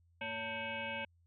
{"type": "tone with frequency modulation", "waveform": "sine", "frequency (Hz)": 1568, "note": "G6", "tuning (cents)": 0, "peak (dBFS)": -37, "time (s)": [0.21, 1.05], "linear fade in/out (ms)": 5, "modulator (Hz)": 335, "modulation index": 3.8, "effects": ["added 85 Hz sine -66 dBFS peak until 1.26 s"]}